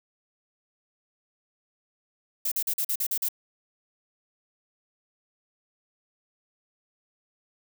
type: noise bursts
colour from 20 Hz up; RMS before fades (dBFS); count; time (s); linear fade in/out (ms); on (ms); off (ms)
violet; -27; 8; 2.45-3.287; 5; 67; 43
effects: none